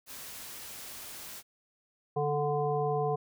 white noise, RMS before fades -44 dBFS, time 0.06-1.43 s, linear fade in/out 50 ms
harmonic tone, 146.83 Hz, D3, in tune, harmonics 1 / 3 / 5 / 7, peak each -33 / -30 / -32 / -38 dBFS, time 2.16-3.16 s, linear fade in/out 10 ms
effects none

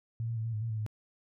sine tone with pitch steps, 114.3 / 115.8 / 111.1 / 114.8 / 106.8 / 115 / 109.5 / 107.3 Hz, A#2 / A#2 / A2 / A#2 / G#2 / A#2 / A2 / A2, -34 / -11 / +17 / -26 / +49 / -23 / -8 / -43 cents, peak -31 dBFS, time 0.2-0.864 s, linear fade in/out 0 ms, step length 83 ms, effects none

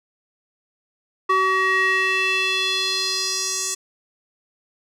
square tone with band-pass filter sweep, 378.8 Hz, F#4, 41 cents sharp, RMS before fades -21 dBFS, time 1.29-3.75 s, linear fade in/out 10 ms, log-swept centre 1300 to 7200 Hz, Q 3, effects none

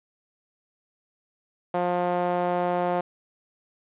sawtooth tone with band-pass filter, 177.3 Hz, F3, 26 cents sharp, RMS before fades -25 dBFS, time 1.74-3.01 s, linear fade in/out 5 ms, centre 680 Hz, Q 2, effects resampled to 8000 Hz + 9-bit

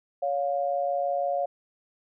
sine tone pair together, 561.1 / 707 Hz, C#5 / F5, +21 / +21 cents, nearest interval major third, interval 400 cents, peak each -27 dBFS, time 0.22-1.46 s, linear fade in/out 10 ms, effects none

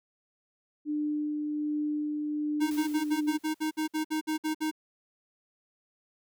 sine tone with tremolo, 299.1 Hz, D4, 32 cents sharp, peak -27 dBFS, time 0.85-3.39 s, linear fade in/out 50 ms, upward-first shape sine, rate 1.3 Hz, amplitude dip 25%
square tone bursts, 311.1 Hz, D#4, in tune, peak -28 dBFS, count 13, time 2.6-4.714 s, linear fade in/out 20 ms, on 110 ms, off 57 ms
white noise with exponential decay, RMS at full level -44 dBFS, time 2.71-4.05 s, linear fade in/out 0 ms, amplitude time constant 290 ms
effects none

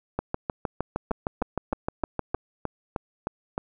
two click trains, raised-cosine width 1 ms, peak -14 / -12 dBFS, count 9 / 15, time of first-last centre 1.11-3.579 / 0.19-2.347 s, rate 3.24 / 6.49 Hz, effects none

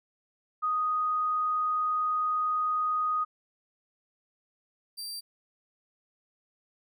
sine / sawtooth tone pair in turn, 1244.5 / 4699 Hz, D#6 / D8, 0 / 0 cents, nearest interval octave + major seventh, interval 2300 cents, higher second, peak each -25 / -33 dBFS, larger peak first, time 0.62-3.25 / 4.97-5.21 s, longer first, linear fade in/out 20 ms, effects none

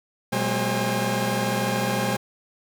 sawtooth tone cluster, 121.9 / 190.3 / 210.1 / 531 / 813 Hz, B2 / F#3 / G#3 / C5 / G#5, -22 / +49 / +20 / +25 / -37 cents, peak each -25 dBFS, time 0.32-2.17 s, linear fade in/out 10 ms, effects none

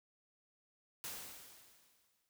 white noise with exponential decay, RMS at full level -43 dBFS, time 1.04-2.29 s, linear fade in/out 0 ms, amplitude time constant 270 ms, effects none

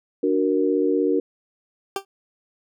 sine chord, D augmented, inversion none, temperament equal, 293.7 / 370 / 466.2 Hz, D4 / F#4 / A#4, 0 / 0 / 0 cents, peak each -22 dBFS, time 0.23-1.2 s, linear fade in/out 5 ms
20% pulse tone with exponential decay, 392 Hz, G4, in tune, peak -15 dBFS, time 1.96-2.05 s, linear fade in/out 2 ms, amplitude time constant 18 ms
effects none

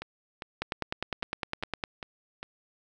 two click trains, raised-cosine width 0.3 ms, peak -14 / -21 dBFS, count 13 / 7, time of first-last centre 0.62-1.838 / 0.02-2.43 s, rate 9.85 / 2.49 Hz, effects none

